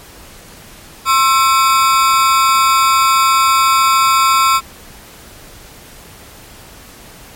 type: ring-modulated tone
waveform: 40% pulse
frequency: 1200 Hz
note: D6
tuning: 37 cents sharp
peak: -5 dBFS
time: 1.05-4.61 s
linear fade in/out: 50 ms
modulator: 133 Hz
effects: pink hiss -38 dBFS RMS until 7.35 s + MP3 64 kbps